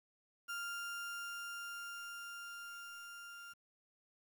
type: tone with level ramp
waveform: 35% pulse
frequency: 1396.9 Hz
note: F6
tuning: in tune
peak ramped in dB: -38 to -48 dBFS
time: 0.48-3.54 s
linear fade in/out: 20 ms
effects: 11-bit